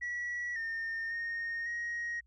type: tone with pitch steps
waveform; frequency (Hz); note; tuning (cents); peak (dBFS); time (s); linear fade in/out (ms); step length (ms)
sine; 1936 / 1821 / 1849 / 1883; B6 / A#6 / A#6 / A#6; -35 / -41 / -15 / +17; -32; 0.01-2.21; 20; 550
effects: tanh soft clip ceiling -32 dBFS + added 60 Hz sine -63 dBFS peak until 2.26 s